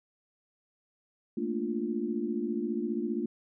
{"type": "chord", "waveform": "sine", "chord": "Bb major seventh", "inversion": "third", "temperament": "equal with one note detuned", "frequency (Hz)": [218.2, 233.1, 293.7, 349.2], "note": ["A3", "Bb3", "D4", "F4"], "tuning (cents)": [-14, 0, 0, 0], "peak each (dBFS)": [-35, -34, -36, -34], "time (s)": [1.37, 3.26], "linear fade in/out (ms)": 5, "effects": []}